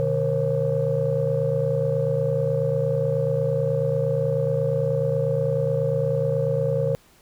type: tone cluster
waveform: sine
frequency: 123.1 / 150.6 / 470.9 / 540 Hz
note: B2 / D3 / A#4 / C#5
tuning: -5 / +44 / +18 / -45 cents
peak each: -27 / -25 / -25 / -23 dBFS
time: 0-6.95 s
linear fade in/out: 0 ms
effects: tanh soft clip ceiling -12 dBFS + pink hiss -56 dBFS RMS until 7.21 s